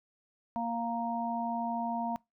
harmonic tone, 233.1 Hz, A#3, in tune, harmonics 1 / 3 / 4, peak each -35 / -35 / -35 dBFS, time 0.56-2.16 s, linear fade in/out 0 ms, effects noise-tail reverb RT60 0.2 s tail -24 dB re dry

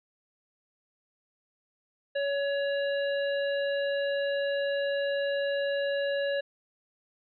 harmonic tone, 562 Hz, C#5, 24 cents sharp, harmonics 1 / 3 / 5 / 7, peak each -27 / -35 / -41 / -43 dBFS, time 2.15-6.41 s, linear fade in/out 10 ms, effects none

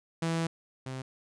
sawtooth tone pair in turn, 164.81 / 130.81 Hz, E3 / C3, 0 / 0 cents, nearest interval major third, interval 400 cents, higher first, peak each -24 / -32 dBFS, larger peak first, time 0.22-0.47 / 0.86-1.02 s, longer first, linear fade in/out 5 ms, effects resampled to 22050 Hz

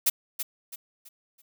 blue noise with echo, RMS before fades -21 dBFS, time 0.06-0.1 s, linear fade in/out 10 ms, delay 330 ms, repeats 4, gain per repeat -9 dB, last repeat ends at 1.42 s, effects none

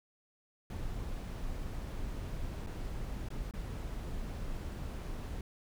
brown noise with dropouts, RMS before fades -39 dBFS, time 0.7-5.41 s, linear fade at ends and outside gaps 2 ms, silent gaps 2.664-2.67 / 3.287-3.303 / 3.511-3.537 s, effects none

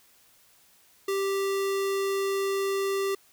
square tone, 392 Hz, G4, in tune, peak -26 dBFS, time 1.08-3.15 s, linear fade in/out 5 ms, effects white hiss -60 dBFS RMS until 3.32 s

